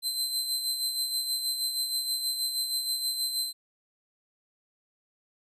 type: tone with tremolo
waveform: sawtooth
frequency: 4084 Hz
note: C8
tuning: 43 cents flat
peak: -23 dBFS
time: 0.02-3.53 s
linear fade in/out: 50 ms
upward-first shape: sine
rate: 6.3 Hz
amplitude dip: 50%
effects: resampled to 32000 Hz